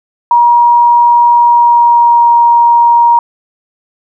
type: tone with pitch glide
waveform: sine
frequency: 952 to 943.2 Hz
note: A#5 to A#5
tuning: +36 to +20 cents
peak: -3 dBFS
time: 0.31-3.19 s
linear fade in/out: 2 ms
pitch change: -16 cents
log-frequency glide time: 1.38-2.33 s
effects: none